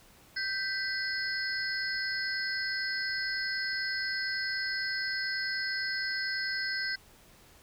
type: tone cluster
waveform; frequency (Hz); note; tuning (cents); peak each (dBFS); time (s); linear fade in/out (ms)
sine; 1559 / 1988 / 4362 / 5090; G6 / B6 / C#8 / D#8; -10 / +11 / -29 / +39; -33 / -38 / -39 / -36; 0.36-6.96; 10
effects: pink hiss -58 dBFS RMS until 7.62 s